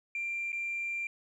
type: tone with dropouts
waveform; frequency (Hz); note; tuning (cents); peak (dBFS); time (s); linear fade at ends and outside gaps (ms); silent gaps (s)
sine; 2372; D7; +17; -31; 0.15-1.07; 2; 0.52-0.528
effects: tanh soft clip ceiling -28 dBFS + 12-bit